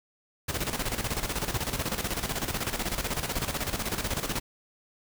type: noise with tremolo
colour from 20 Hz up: pink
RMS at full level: -29 dBFS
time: 0.48-4.4 s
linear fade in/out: 10 ms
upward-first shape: square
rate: 16 Hz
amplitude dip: 65%
effects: none